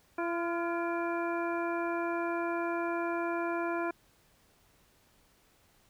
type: harmonic tone with a mistuned harmonic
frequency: 340 Hz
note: F4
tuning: 46 cents flat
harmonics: 1 / 2 / 3 / 4 / 5 / 7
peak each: -33 / -36 / -38 / -39 / -44 / -45 dBFS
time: 0.18-3.91 s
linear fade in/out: 5 ms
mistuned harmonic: 4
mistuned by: +47 cents
effects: pink hiss -66 dBFS RMS until 5.89 s